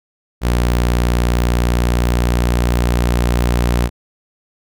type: tone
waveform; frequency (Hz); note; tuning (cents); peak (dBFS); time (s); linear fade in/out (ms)
sawtooth; 59.9; A#1; +48; -9; 0.41-3.9; 50
effects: none